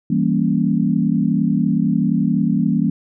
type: chord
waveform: sine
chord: E diminished seventh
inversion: none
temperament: equal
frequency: 164.81 / 196 / 233.1 / 277.2 Hz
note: E3 / G3 / Bb3 / Db4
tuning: 0 / 0 / 0 / 0 cents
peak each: -20 / -19 / -19 / -22 dBFS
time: 0.1-2.9 s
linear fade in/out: 5 ms
effects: none